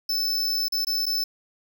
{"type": "tone with dropouts", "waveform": "square", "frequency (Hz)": 5270, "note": "E8", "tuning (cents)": -1, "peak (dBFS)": -23, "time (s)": [0.09, 1.24], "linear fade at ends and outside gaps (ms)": 5, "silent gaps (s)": [[0.684, 0.722], [0.848, 0.869], [1.057, 1.064]], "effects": []}